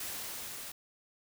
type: noise with level ramp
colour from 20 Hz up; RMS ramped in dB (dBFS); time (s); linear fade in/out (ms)
white; -39 to -44; 0-0.72; 5
effects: none